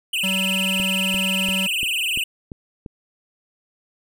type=tone with vibrato; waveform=square; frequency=2794 Hz; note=F7; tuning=in tune; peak=-21 dBFS; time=0.13-2.24 s; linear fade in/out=5 ms; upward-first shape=triangle; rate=20 Hz; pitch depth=230 cents each way
type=tone; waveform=square; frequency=190 Hz; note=F#3; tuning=46 cents sharp; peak=-25 dBFS; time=0.23-1.67 s; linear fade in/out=10 ms
type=click train; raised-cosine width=3 ms; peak=-21 dBFS; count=7; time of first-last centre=0.8-2.862 s; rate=2.91 Hz
effects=none